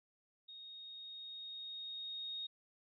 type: tone with level ramp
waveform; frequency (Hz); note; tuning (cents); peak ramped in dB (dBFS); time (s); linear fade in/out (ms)
sine; 3729; A#7; 0; -50 to -40; 0.48-2.47; 10
effects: none